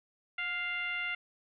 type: tone with frequency modulation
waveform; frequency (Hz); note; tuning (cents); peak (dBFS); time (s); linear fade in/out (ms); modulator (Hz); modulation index
sine; 2093; C7; 0; -32; 0.38-1.15; 5; 685; 1.1
effects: none